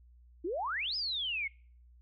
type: exponential two-way sweep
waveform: sine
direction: up then down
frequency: 311.1 to 5190 to 2120 Hz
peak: -32 dBFS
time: 0.44-1.48 s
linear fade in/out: 10 ms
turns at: 0.96 s
effects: noise-tail reverb RT60 0.5 s tail -26 dB re dry + added 60 Hz sine -56 dBFS peak until 2.01 s